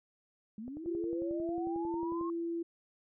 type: linear sweep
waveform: sine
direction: up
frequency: 204.1 to 1089 Hz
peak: -40 dBFS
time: 0.58-2.3 s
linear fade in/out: 2 ms
type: click train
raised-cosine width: 2 ms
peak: -35 dBFS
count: 18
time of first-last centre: 0.68-2.212 s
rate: 11.1 Hz
type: tone with pitch glide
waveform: sine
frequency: 339 to 336.9 Hz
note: E4 to E4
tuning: +49 to +38 cents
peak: -33 dBFS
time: 0.84-2.63 s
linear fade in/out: 10 ms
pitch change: -11 cents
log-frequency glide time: 0.97-1.78 s
effects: none